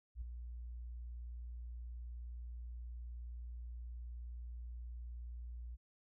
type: tone with ADSR envelope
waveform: sine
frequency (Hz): 59.5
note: A#1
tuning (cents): +36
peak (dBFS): -38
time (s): 0.15-5.77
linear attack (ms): 63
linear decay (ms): 10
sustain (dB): -6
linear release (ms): 31
effects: none